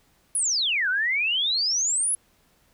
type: exponential two-way sweep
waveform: sine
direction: down then up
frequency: 10820 to 1442 to 10820 Hz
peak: -21 dBFS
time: 0.35-2.15 s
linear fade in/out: 2 ms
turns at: 0.89 s
effects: pink hiss -63 dBFS RMS until 2.73 s